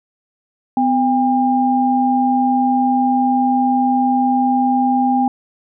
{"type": "tone pair together", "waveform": "sine", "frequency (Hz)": [252.8, 802.6], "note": ["B3", "G5"], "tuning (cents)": [41, 41], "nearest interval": "octave + minor sixth", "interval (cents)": 2000, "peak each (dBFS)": -15, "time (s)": [0.77, 5.28], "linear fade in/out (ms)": 2, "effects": []}